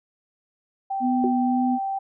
sine tone, 780 Hz, G5, 9 cents flat, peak -24 dBFS, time 0.9-1.99 s, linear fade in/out 10 ms
sine tone with vibrato, 248.9 Hz, B3, 14 cents sharp, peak -20 dBFS, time 1-1.79 s, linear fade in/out 50 ms, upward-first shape triangle, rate 1.9 Hz, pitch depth 13 cents each way
sine tone with exponential decay, 370 Hz, F#4, in tune, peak -18 dBFS, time 1.24-1.36 s, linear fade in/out 1 ms, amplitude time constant 26 ms
effects none

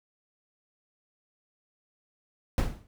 brown noise with exponential decay, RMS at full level -20 dBFS, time 2.58-2.87 s, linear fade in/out 1 ms, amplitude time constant 61 ms, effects none

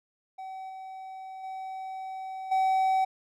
triangle tone with level steps, 761 Hz, F#5, 48 cents sharp, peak -35 / -37 / -33 / -20 dBFS, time 0.38-3.05 s, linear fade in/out 10 ms, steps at 0.69 / 1.43 / 2.51 s, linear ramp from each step 10 ms, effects none

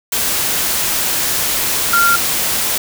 sine tone in noise, 1387 Hz, F6, 12 cents flat, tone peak -10 dBFS, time 1.93-2.16 s, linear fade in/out 5 ms, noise white, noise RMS -17 dBFS, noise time 0.12-2.78 s, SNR +4 dB, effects none

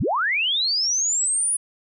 sine linear sweep, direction up, 44.85 to 9956 Hz, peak -19 dBFS, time 0-1.57 s, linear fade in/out 10 ms, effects none

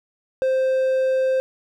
triangle tone, 523.3 Hz, C5, in tune, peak -15 dBFS, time 0.42-1.4 s, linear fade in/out 0 ms, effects none

